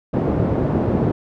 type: band-pass noise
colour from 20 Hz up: pink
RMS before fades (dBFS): -19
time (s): 0.13-1.12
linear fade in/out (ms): 10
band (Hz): 100 to 490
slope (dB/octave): 12
effects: none